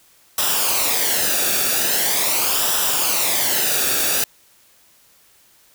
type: noise with flanger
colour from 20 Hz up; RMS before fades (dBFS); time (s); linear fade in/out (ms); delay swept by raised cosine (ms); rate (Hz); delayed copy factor
white; -19; 0.38-4.24; 2; 0.45 to 0.98; 0.42; -0.6
effects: white hiss -54 dBFS RMS until 5.74 s